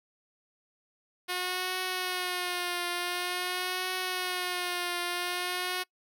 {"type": "tone with vibrato", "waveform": "5% pulse", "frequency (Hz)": 360.5, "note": "F#4", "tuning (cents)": -45, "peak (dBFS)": -19, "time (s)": [1.28, 5.84], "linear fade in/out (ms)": 20, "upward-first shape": "triangle", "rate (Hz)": 0.47, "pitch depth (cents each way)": 48, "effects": ["noise-tail reverb RT60 0.1 s tail -24 dB re dry"]}